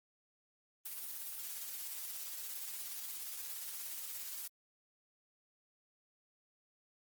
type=noise with tremolo; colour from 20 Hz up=blue; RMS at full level=-42 dBFS; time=0.85-4.48 s; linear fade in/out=10 ms; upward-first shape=triangle; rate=17 Hz; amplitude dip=40%; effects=Opus 24 kbps